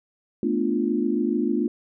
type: chord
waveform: sine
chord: B half-diminished seventh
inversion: third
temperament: equal with one note detuned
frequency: 220 / 246.9 / 295.7 / 349.2 Hz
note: A3 / B3 / D4 / F4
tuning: 0 / 0 / +12 / 0 cents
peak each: -26 dBFS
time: 0.43-1.68 s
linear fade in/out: 2 ms
effects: none